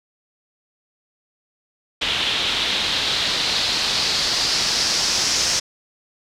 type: noise with low-pass filter sweep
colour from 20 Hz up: white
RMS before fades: -21 dBFS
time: 2.01-5.6 s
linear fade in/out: 10 ms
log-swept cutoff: 3300 to 5700 Hz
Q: 3.1
effects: none